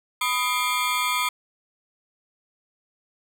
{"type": "ring-modulated tone", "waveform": "20% pulse", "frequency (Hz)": 1123, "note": "C#6", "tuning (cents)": 22, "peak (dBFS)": -14, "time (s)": [0.21, 1.29], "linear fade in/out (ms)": 5, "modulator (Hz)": 126, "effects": []}